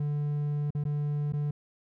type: tone with dropouts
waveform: triangle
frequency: 146.83 Hz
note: D3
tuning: in tune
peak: -25 dBFS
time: 0-1.51 s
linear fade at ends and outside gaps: 5 ms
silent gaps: 0.706-0.749 / 0.839-0.851 / 1.324-1.334 s
effects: none